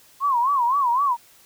sine tone with vibrato, 1039 Hz, C6, 12 cents flat, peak -17 dBFS, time 0.2-1.17 s, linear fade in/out 50 ms, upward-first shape sine, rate 3.9 Hz, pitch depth 180 cents each way, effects white hiss -53 dBFS RMS until 1.45 s

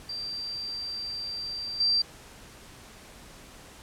sine tone with level steps, 4699 Hz, D8, in tune, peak -32 / -21 dBFS, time 0.09-2.02 s, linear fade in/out 5 ms, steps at 1.8 s, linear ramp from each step 5 ms, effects pink hiss -49 dBFS RMS until 3.82 s + low-pass 11000 Hz 12 dB/octave

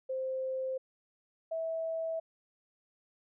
sine tone pair in turn, 523 / 651.6 Hz, C5 / E5, -1 / -20 cents, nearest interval major third, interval 381 cents, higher second, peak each -32 / -32 dBFS, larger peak neither, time 0.09-0.78 / 1.51-2.2 s, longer neither, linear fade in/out 10 ms, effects none

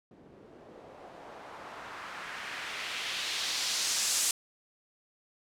blue noise with low-pass filter sweep, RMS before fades -36 dBFS, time 0.11-4.31 s, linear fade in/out 2 ms, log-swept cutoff 290 to 8000 Hz, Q 1.3, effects none

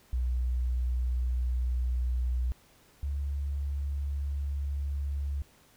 sine tone pair in turn, 61.74 / 70.5 Hz, B1 / C#2, 0 / +30 cents, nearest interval major second, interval 230 cents, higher second, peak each -26 / -29 dBFS, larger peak first, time 0.13-2.52 / 3.03-5.42 s, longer neither, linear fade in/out 0 ms, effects pink hiss -61 dBFS RMS until 5.76 s

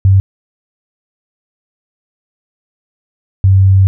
sine tone pair in turn, 96.5 / 96.03 Hz, G2 / G2, -27 / -35 cents, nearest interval unison, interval 8 cents, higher first, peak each -4 dBFS, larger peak neither, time 0.05-0.2 / 3.44-3.87 s, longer second, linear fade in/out 0 ms, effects none

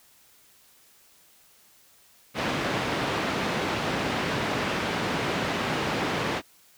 pink band-pass noise, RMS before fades -28 dBFS, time 2.34-6.42 s, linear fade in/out 50 ms, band 150 to 3200 Hz, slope 12 dB/octave, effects white hiss -58 dBFS RMS until 6.77 s

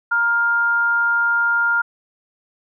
sine tone pair together, 937.7 / 1405 Hz, A#5 / F6, +10 / +10 cents, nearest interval perfect fifth, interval 700 cents, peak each -25 / -15 dBFS, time 0.11-1.82 s, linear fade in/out 10 ms, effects none

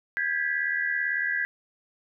sine tone cluster, 1605 / 1683 / 1963 Hz, G6 / G#6 / B6, +40 / +23 / -11 cents, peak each -29 dBFS, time 0.17-1.45 s, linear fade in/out 0 ms, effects none

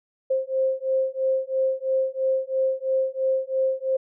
sine beating tone pair, 526 / 529 Hz, C5 / C5, +9 / +19 cents, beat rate 3 Hz, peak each -24 dBFS, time 0.3-3.97 s, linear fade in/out 10 ms, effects none

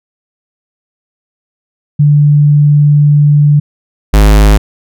sine / square tone pair in turn, 146.83 / 51.91 Hz, D3 / G#1, 0 / 0 cents, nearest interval octave + tritone, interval 1800 cents, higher first, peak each -3 dBFS, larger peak neither, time 1.99-3.6 / 4.13-4.58 s, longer first, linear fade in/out 10 ms, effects none

